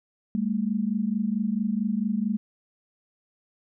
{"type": "tone pair together", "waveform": "sine", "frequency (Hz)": [200.3, 224.8], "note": ["G3", "A3"], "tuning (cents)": [38, 37], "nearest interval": "major second", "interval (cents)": 199, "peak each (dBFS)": -26, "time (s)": [0.35, 2.37], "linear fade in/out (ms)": 0, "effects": []}